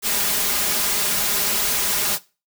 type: noise with comb filter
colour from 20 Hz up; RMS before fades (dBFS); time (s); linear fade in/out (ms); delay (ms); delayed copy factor
white; -21; 0.02-2.19; 50; 4.9; +0.75
effects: noise-tail reverb RT60 0.3 s tail -19 dB re dry